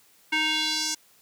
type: tone with band-pass filter sweep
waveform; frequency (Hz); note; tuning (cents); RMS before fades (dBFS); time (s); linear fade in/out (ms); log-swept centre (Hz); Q
square; 311.1; D#4; 0; -26; 0.32-0.95; 10; 2200 to 6400; 2.4
effects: white hiss -59 dBFS RMS until 1.21 s + high-pass 80 Hz 12 dB/octave